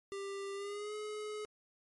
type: tone with pitch glide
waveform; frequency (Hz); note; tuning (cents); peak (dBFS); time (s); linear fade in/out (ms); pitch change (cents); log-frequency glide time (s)
square; 395.5 to 423.9; G4 to G#4; +15 to +35; -40; 0.12-1.45; 0; +120; 0.54-0.94
effects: MP3 48 kbps